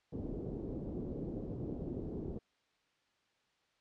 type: low-pass noise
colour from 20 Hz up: white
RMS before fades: -41 dBFS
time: 0.12-2.39 s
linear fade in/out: 10 ms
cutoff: 400 Hz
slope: 24 dB/octave
effects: white hiss -75 dBFS RMS until 3.8 s + low-pass 4000 Hz 12 dB/octave